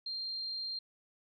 sine tone, 4186 Hz, C8, in tune, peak -36 dBFS, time 0.06-0.79 s, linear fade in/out 5 ms, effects none

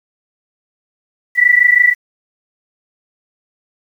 sine tone pair together, 1949.4 / 1975.5 Hz, B6 / B6, -23 / 0 cents, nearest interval unison, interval 23 cents, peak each -10 dBFS, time 1.35-1.95 s, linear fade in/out 50 ms, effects 7-bit

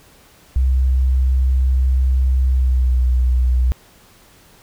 sine tone with pitch glide, 64.7 to 62.32 Hz, C2 to B1, -19 to +16 cents, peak -12 dBFS, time 0.56-3.72 s, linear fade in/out 0 ms, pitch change -65 cents, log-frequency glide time 2.49-3 s, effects pink hiss -49 dBFS RMS until 4.62 s

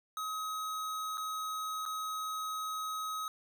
square tone with dropouts, 1269 Hz, D#6, 34 cents sharp, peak -36 dBFS, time 0.17-3.28 s, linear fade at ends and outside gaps 1 ms, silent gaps 1.173-1.179 / 1.854-1.861 s, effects none

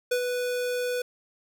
square tone with ADSR envelope, 493.9 Hz, B4, in tune, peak -22 dBFS, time 0.11-1.02 s, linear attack 9 ms, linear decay 80 ms, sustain -5 dB, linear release 5 ms, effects none

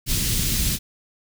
pink band-stop noise, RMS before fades -22 dBFS, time 0.06-0.79 s, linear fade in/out 50 ms, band 180 to 3500 Hz, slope 12 dB/octave, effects none

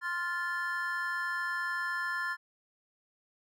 triangle chord, F major, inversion second, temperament just, 1047.7 / 1396.9 / 1746.1 Hz, C6 / F6 / A6, +2 / 0 / -14 cents, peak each -36 / -35 / -32 dBFS, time 0.01-2.37 s, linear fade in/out 50 ms, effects none

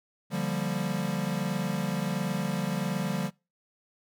square chord, G minor seventh, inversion second, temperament equal, 146.83 / 174.61 / 196 / 233.1 Hz, D3 / F3 / G3 / Bb3, 0 / 0 / 0 / 0 cents, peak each -35 / -33 / -33 / -38 dBFS, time 0.3-3.31 s, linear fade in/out 50 ms, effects noise-tail reverb RT60 0.3 s tail -26 dB re dry

